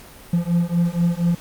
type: beating tone pair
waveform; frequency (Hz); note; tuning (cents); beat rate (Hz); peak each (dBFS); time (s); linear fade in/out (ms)
triangle; 170 / 174.2; F3 / F3; -46 / -4; 4.2; -18; 0.33-1.35; 5
effects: pink hiss -43 dBFS RMS until 1.4 s + Opus 48 kbps